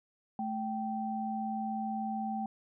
sine tone pair together, 218.3 / 778 Hz, A3 / G5, -13 / -13 cents, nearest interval octave + minor seventh, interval 2200 cents, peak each -35 / -35 dBFS, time 0.39-2.46 s, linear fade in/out 2 ms, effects none

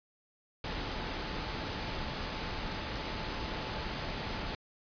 sine tone in noise, 871 Hz, A5, 18 cents flat, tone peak -48 dBFS, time 0.64-4.55 s, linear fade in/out 2 ms, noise pink, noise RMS -37 dBFS, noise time 0.64-4.55 s, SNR -14 dB, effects resampled to 11025 Hz

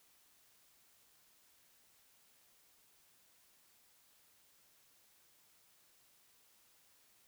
silence, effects white hiss -69 dBFS RMS until 7.27 s

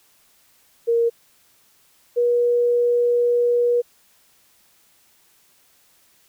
sine tone pair in turn, 466.2 / 481.2 Hz, A#4 / B4, 0 / -45 cents, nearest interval minor second, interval 55 cents, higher second, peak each -15 dBFS, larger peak neither, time 0.87-1.1 / 2.16-3.82 s, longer second, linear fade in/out 20 ms, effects white hiss -58 dBFS RMS until 6.28 s

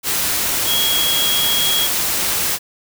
sine tone in noise, 3303 Hz, G#7, 10 cents flat, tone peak -17 dBFS, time 0.65-1.89 s, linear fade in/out 50 ms, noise white, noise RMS -19 dBFS, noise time 0.03-2.59 s, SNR -1 dB, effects none

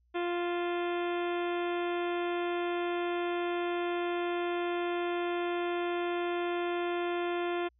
harmonic tone with a mistuned harmonic, 349.2 Hz, F4, in tune, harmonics 1 / 2 / 3 / 4 / 5 / 6 / 7 / 8 / 9 / 10, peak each -31 / -37 / -41 / -43 / -45 / -47 / -48 / -49 / -50 / -51 dBFS, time 0.14-7.69 s, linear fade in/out 20 ms, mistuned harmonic 8, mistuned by -74 cents, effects added 60 Hz sine -66 dBFS peak until 7.79 s

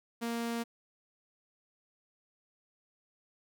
sawtooth tone, 233.1 Hz, A#3, in tune, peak -29 dBFS, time 0.21-0.64 s, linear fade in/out 20 ms, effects none

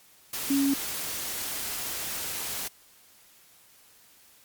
sine tone in noise, 277.2 Hz, C#4, in tune, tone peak -21 dBFS, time 0.5-0.74 s, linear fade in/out 5 ms, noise white, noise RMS -33 dBFS, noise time 0.33-2.68 s, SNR +9 dB, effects white hiss -57 dBFS RMS until 4.44 s + MP3 96 kbps

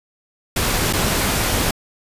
pink noise with dropouts, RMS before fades -19 dBFS, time 0.56-1.71 s, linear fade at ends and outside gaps 5 ms, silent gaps 0.928-0.933 s, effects resampled to 32000 Hz

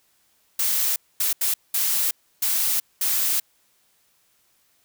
blue noise bursts at uneven times, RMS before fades -22 dBFS, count 6, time 0.59-0.96 / 1.2-1.33 / 1.41-1.54 / 1.74-2.11 / 2.42-2.8 / 3.01-3.4 s, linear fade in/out 5 ms, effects white hiss -64 dBFS RMS until 4.84 s

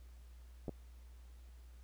clicks, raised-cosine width 2 ms, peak -28 dBFS, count 2, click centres 0.682 / 0.693 s, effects added 60 Hz sine -53 dBFS peak until 1.83 s + pink hiss -70 dBFS RMS until 1.83 s

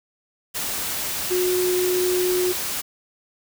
sine tone in noise, 362.8 Hz, F#4, 34 cents flat, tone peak -19 dBFS, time 1.3-2.53 s, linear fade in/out 20 ms, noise white, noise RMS -27 dBFS, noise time 0.54-2.82 s, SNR +5 dB, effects none

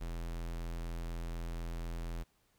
square tone, 42.06 Hz, E1, 36 cents sharp, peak -38 dBFS, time 0-2.24 s, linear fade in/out 20 ms, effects pink hiss -73 dBFS RMS until 2.58 s

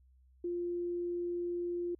sine tone, 349.2 Hz, F4, in tune, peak -33 dBFS, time 0.44-1.95 s, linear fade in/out 5 ms, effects added 64 Hz sine -61 dBFS peak until 1.99 s

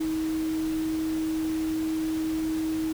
sine tone in noise, 317.5 Hz, D#4, 35 cents sharp, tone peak -25 dBFS, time 0-2.93 s, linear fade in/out 10 ms, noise pink, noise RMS -41 dBFS, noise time 0-2.93 s, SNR +13 dB, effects none

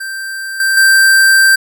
square tone with level steps, 1568 Hz, G6, in tune, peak -21 / -11 / -6 dBFS, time 0-1.56 s, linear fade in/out 10 ms, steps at 0.6 / 0.77 s, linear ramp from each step 2 ms, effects none

